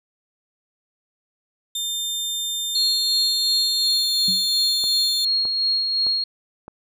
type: tone with pitch glide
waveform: sawtooth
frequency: 3600 to 3575 Hz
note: A7 to A7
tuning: +39 to +27 cents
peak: -21 dBFS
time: 1.75-5.25 s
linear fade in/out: 5 ms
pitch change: -12 cents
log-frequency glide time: 3.81-4.24 s
type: tone with tremolo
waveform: sine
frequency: 4280 Hz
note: C8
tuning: 38 cents sharp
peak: -17 dBFS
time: 2.75-6.24 s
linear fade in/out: 5 ms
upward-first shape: sine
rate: 2.8 Hz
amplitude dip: 35%
type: tone with exponential decay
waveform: sine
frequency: 185 Hz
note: F#3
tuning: in tune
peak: -25 dBFS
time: 4.28-4.51 s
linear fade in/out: 2 ms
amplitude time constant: 50 ms
type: click train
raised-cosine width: 1 ms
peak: -23 dBFS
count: 4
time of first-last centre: 4.84-6.68 s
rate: 1.63 Hz
effects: none